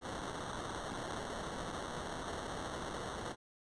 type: noise with sample-and-hold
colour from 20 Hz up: blue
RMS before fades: -42 dBFS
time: 0.01-3.36 s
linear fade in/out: 50 ms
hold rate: 2450 Hz
effects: resampled to 22050 Hz